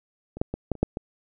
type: clicks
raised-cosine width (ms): 2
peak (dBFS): -24 / -9 / -16 / -11 / -28 / -7 / -16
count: 7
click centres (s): 0.37 / 0.415 / 0.54 / 0.717 / 0.753 / 0.83 / 0.971
effects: none